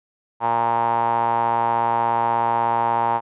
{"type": "tone with band-pass filter", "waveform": "sawtooth", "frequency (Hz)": 116.54, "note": "A#2", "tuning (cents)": 0, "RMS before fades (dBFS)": -20, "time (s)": [0.4, 3.21], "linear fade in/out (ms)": 50, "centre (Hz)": 890, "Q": 8.2, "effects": ["resampled to 8000 Hz"]}